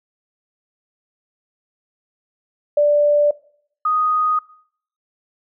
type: tone pair in turn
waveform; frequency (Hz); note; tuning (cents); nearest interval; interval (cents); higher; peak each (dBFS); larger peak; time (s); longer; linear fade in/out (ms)
sine; 587.3 / 1244.4; D5 / D#6; 0 / 0; octave + minor second; 1300; second; -11 / -15; first; 2.77-3.31 / 3.85-4.39; neither; 5
effects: noise-tail reverb RT60 0.6 s tail -21 dB re dry